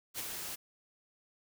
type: noise with ADSR envelope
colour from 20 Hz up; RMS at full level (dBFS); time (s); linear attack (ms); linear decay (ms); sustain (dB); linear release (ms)
white; -37; 0.14-0.56; 48; 29; -4; 15
effects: none